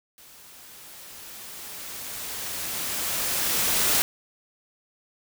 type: noise with level ramp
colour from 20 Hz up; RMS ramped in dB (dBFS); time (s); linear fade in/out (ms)
white; -50 to -21; 0.18-4.02; 0
effects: none